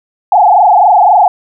sine tone with frequency modulation, 784 Hz, G5, in tune, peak -3 dBFS, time 0.32-1.28 s, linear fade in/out 2 ms, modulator 23.8 Hz, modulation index 3.6, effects none

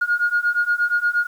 sine beating tone pair, 1427 / 1435.5 Hz, F6 / F6, +37 / +47 cents, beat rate 8.5 Hz, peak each -20 / -19 dBFS, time 0.01-1.27 s, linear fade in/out 10 ms, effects tanh soft clip ceiling -10 dBFS + 8-bit

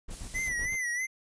brown noise with tremolo, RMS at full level -40 dBFS, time 0.08-0.76 s, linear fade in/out 10 ms, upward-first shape square, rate 7.8 Hz, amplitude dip 60%
blue noise, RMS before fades -43 dBFS, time 0.1-0.49 s, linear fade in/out 10 ms
square tone with vibrato, 1989 Hz, B6, 12 cents sharp, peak -30 dBFS, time 0.34-1.07 s, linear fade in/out 20 ms, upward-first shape sine, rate 3.1 Hz, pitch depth 83 cents each way
effects resampled to 22050 Hz

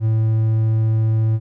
triangle tone, 110.7 Hz, A2, 11 cents sharp, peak -12 dBFS, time 0-1.4 s, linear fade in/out 50 ms, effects none

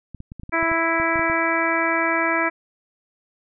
clicks, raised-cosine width 5 ms, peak -23 dBFS, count 12, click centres 0.147 / 0.204 / 0.319 / 0.397 / 0.434 / 0.494 / 0.628 / 0.716 / 1 / 1.158 / 1.194 / 1.299 s
harmonic tone, 330 Hz, E4, 2 cents sharp, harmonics 1 / 2 / 3 / 4 / 5 / 6 / 7, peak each -26 / -26 / -26 / -26 / -26 / -26 / -26 dBFS, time 0.52-2.5 s, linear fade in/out 20 ms
effects none

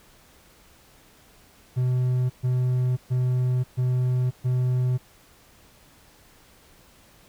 triangle tone bursts, 126.2 Hz, B2, 38 cents sharp, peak -18 dBFS, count 5, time 1.76-4.98 s, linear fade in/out 20 ms, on 540 ms, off 130 ms, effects pink hiss -55 dBFS RMS until 7.28 s

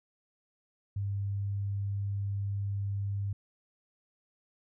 sine tone, 99.9 Hz, G2, 33 cents sharp, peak -30 dBFS, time 0.96-3.33 s, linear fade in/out 5 ms, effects none

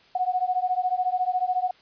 sine beating tone pair, 727 / 741 Hz, F#5 / F#5, -31 / +2 cents, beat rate 14 Hz, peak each -25 dBFS, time 0.15-1.71 s, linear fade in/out 5 ms, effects white hiss -56 dBFS RMS until 1.81 s + resampled to 11025 Hz

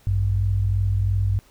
sine tone pair together, 55.04 / 98 Hz, A1 / G2, +1 / 0 cents, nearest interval minor seventh, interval 999 cents, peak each -24 / -19 dBFS, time 0.07-1.39 s, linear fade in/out 0 ms, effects pink hiss -56 dBFS RMS until 1.5 s

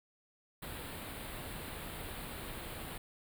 pink band-stop noise, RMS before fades -44 dBFS, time 0.62-2.98 s, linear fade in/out 5 ms, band 4300 to 8400 Hz, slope 48 dB/octave, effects none

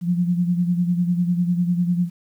sine beating tone pair, 174.61 / 184.61 Hz, F3 / F#3, 0 / -4 cents, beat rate 10 Hz, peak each -18 / -25 dBFS, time 0.01-2.1 s, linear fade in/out 50 ms, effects 9-bit

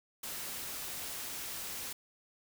white noise, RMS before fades -41 dBFS, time 0.23-1.93 s, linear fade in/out 5 ms, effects none

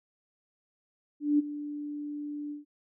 sine tone with ADSR envelope, 293.7 Hz, D4, in tune, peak -19 dBFS, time 1.2-2.65 s, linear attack 190 ms, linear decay 19 ms, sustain -15 dB, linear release 140 ms, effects none

